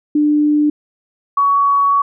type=tone pair in turn; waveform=sine; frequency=297.8 / 1124.3 Hz; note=D4 / C#6; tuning=+24 / +24 cents; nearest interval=octave + major seventh; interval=2300 cents; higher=second; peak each=-10 dBFS; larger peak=neither; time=0.15-0.7 / 1.37-2.02 s; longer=second; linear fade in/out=5 ms; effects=none